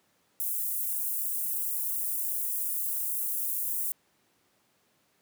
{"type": "high-pass noise", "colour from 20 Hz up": "white", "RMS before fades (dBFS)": -31, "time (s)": [0.4, 3.92], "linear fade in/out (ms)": 0, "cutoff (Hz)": 9900, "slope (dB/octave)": 24, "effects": ["pink hiss -69 dBFS RMS until 5.21 s", "high-pass 150 Hz 12 dB/octave"]}